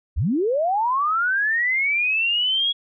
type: linear sweep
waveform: sine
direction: up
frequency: 46.25 to 3346 Hz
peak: -18 dBFS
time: 0.16-2.73 s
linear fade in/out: 20 ms
effects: none